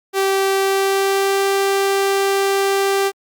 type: tone with pitch glide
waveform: sawtooth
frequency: 388.6 to 392.9 Hz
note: G4 to G4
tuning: -15 to +4 cents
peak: -11 dBFS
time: 0.13-3.12 s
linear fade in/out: 50 ms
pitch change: +19 cents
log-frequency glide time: 0.59-1.43 s
effects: Opus 48 kbps